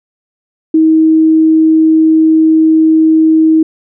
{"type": "tone", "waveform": "sine", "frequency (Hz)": 317.9, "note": "D#4", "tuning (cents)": 37, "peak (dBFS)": -4, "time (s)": [0.74, 3.63], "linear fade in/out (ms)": 5, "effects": []}